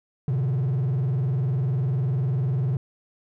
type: tone with vibrato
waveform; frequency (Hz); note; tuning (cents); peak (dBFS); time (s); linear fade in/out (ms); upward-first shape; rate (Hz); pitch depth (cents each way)
triangle; 131.4; C3; +8; -19; 0.28-2.77; 2; sine; 20; 250
effects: none